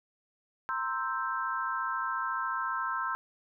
sine chord, C dominant seventh, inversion third, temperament equal, 932.3 / 1046.5 / 1318.5 / 1568 Hz, Bb5 / C6 / E6 / G6, 0 / 0 / 0 / 0 cents, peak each -39 / -34 / -34 / -36 dBFS, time 0.69-3.15 s, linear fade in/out 0 ms, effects none

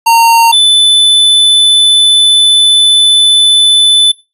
square tone pair in turn, 920 / 3505 Hz, A#5 / A7, -23 / -7 cents, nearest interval octave + major seventh, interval 2316 cents, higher second, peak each -4 dBFS, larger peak neither, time 0.06-0.52 / 0.52-4.12 s, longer second, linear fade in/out 10 ms, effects noise-tail reverb RT60 0.3 s tail -23 dB re dry + resampled to 32000 Hz

